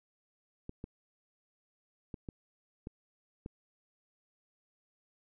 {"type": "clicks", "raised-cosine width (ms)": 3, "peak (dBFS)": -28, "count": 6, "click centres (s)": [0.694, 0.841, 2.142, 2.288, 2.871, 3.461], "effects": []}